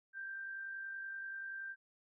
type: tone with amplitude modulation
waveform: sine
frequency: 1576 Hz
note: G6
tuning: 9 cents sharp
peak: -40 dBFS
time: 0.13-1.76 s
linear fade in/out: 50 ms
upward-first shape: sine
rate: 50.5 Hz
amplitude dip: 35%
effects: none